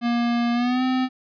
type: tone with pitch glide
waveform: square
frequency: 237.1 to 257.1 Hz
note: A#3 to C4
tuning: +30 to -30 cents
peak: -20 dBFS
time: 0.01-1.09 s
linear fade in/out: 50 ms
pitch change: +140 cents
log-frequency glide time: 0.53-0.83 s
effects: resampled to 11025 Hz